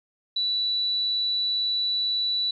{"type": "tone", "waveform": "sine", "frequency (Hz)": 3951, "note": "B7", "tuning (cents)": 0, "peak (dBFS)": -22, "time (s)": [0.36, 2.51], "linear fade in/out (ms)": 5, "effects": ["MP3 96 kbps"]}